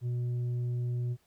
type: tone with tanh clipping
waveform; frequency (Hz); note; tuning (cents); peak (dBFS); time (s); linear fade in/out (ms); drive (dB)
sine; 121.9; B2; -22; -30; 0.01-1.17; 50; 4
effects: pink hiss -70 dBFS RMS until 1.26 s